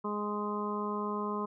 harmonic tone, 208 Hz, G#3, 3 cents sharp, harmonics 1 / 2 / 3 / 4 / 5 / 6, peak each -36 / -37 / -46 / -46 / -36 / -42 dBFS, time 0.04-1.46 s, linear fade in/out 10 ms, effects none

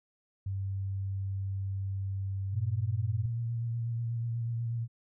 sine tone, 97.2 Hz, G2, 14 cents flat, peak -31 dBFS, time 0.46-3.26 s, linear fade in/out 5 ms
sine tone with vibrato, 116.54 Hz, A#2, in tune, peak -30 dBFS, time 2.52-4.88 s, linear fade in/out 50 ms, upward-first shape triangle, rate 8.2 Hz, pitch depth 33 cents each way
effects none

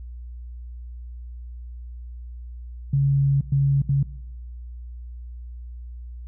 sine tone bursts at uneven times, 138.8 Hz, C#3, 3 cents sharp, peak -16 dBFS, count 3, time 2.93-3.41 / 3.52-3.82 / 3.89-4.03 s, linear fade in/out 5 ms, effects noise-tail reverb RT60 1.0 s tail -20 dB re dry + added 60 Hz sine -34 dBFS peak until 6.27 s

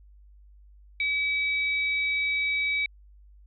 sine tone pair together, 2292 / 3795 Hz, D7 / A#7, -43 / +30 cents, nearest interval major sixth, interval 873 cents, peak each -24 / -35 dBFS, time 1-2.86 s, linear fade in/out 2 ms, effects added 50 Hz sine -50 dBFS peak until 3.46 s

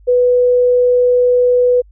sine tone, 493.9 Hz, B4, in tune, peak -8 dBFS, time 0.07-1.82 s, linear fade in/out 20 ms, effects added 50 Hz sine -41 dBFS peak until 1.91 s

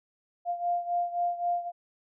sine beating tone pair, 698.5 / 702.3 Hz, F5 / F5, 0 / +10 cents, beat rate 3.8 Hz, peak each -28 / -32 dBFS, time 0.45-1.72 s, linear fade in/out 50 ms, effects none

